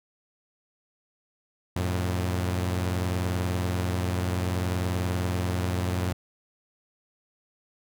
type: tone pair together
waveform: sawtooth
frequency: 90 / 110.6 Hz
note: F#2 / A2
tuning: -47 / +9 cents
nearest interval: major third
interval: 356 cents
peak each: -22 / -29 dBFS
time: 1.76-6.13 s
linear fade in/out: 5 ms
effects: none